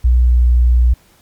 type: tone with pitch glide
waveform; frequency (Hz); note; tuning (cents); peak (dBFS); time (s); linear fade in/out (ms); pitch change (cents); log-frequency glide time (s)
sine; 61.1 to 60.57; B1 to B1; -18 to -33; -7; 0.04-0.94; 10; -15; 0.24-0.31
effects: pink hiss -51 dBFS RMS until 1.21 s + MP3 96 kbps